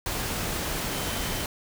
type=tone in noise; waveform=sine; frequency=3083 Hz; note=G7; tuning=29 cents flat; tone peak=-41 dBFS; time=0.91-1.44 s; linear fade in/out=2 ms; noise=pink; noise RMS=-30 dBFS; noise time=0.06-1.46 s; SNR=-14 dB; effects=none